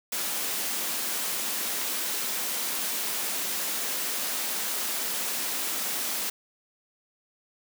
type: high-pass noise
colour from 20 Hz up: white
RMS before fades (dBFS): -30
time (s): 0.12-6.3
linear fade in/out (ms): 5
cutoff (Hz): 180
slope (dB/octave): 48
effects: none